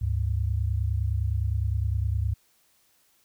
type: tone pair together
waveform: sine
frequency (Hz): 72.25 / 102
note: D2 / G#2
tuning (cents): -28 / -31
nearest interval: tritone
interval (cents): 597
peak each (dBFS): -26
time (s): 0.01-2.34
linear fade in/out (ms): 10
effects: white hiss -65 dBFS RMS until 3.24 s